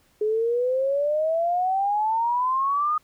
sine exponential sweep, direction up, 420 to 1244.5 Hz, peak -20 dBFS, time 0.21-2.98 s, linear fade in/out 5 ms, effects pink hiss -62 dBFS RMS until 3.03 s

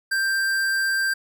sine tone with tanh clipping, 1577 Hz, G6, 10 cents sharp, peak -22 dBFS, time 0.11-1.14 s, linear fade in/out 10 ms, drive 18 dB, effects none

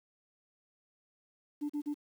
sine tone bursts, 293.7 Hz, D4, in tune, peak -30 dBFS, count 3, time 1.61-1.944 s, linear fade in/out 20 ms, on 86 ms, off 38 ms, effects tanh soft clip ceiling -30 dBFS + 10-bit

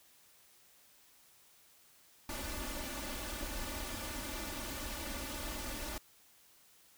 pink noise with comb filter, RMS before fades -41 dBFS, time 2.29-5.98 s, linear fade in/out 2 ms, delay 3.4 ms, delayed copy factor +0.9, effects white hiss -64 dBFS RMS until 6.97 s

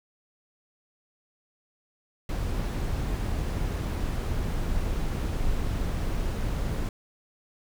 brown noise, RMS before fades -28 dBFS, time 2.29-6.89 s, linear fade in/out 2 ms, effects none

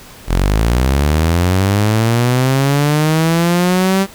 sawtooth linear sweep, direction up, 41.2 to 196 Hz, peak -7 dBFS, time 0.27-4.07 s, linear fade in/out 50 ms, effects pink hiss -38 dBFS RMS until 4.14 s

